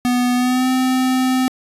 square tone with pitch glide, 246.7 to 257.5 Hz, B3 to C4, -2 to -28 cents, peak -15 dBFS, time 0.05-1.48 s, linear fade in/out 0 ms, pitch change +74 cents, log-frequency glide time 0.35-0.68 s, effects resampled to 32000 Hz

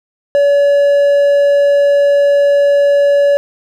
triangle tone, 569 Hz, C#5, 45 cents sharp, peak -5 dBFS, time 0.35-3.37 s, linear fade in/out 0 ms, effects none

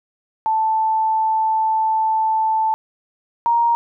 sine tone pair in turn, 880 / 936.9 Hz, A5 / A#5, 0 / +8 cents, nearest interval minor second, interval 108 cents, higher second, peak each -15 / -13 dBFS, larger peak second, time 0.46-2.74 / 3.46-3.75 s, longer first, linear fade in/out 0 ms, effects none

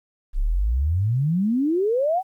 sine exponential sweep, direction up, 30.51 to 784 Hz, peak -18 dBFS, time 0.33-2.23 s, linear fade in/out 50 ms, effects 10-bit

